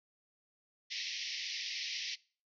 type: band-pass noise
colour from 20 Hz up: white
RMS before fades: -40 dBFS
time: 0.9-2.16 s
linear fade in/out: 20 ms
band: 1900 to 5800 Hz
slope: 96 dB/octave
effects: noise-tail reverb RT60 0.4 s tail -22 dB re dry